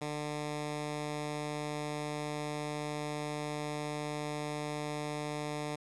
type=tone; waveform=10% pulse; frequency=149.2 Hz; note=D3; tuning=28 cents sharp; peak=-27 dBFS; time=0.01-5.76 s; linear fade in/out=10 ms; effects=resampled to 24000 Hz + 10-bit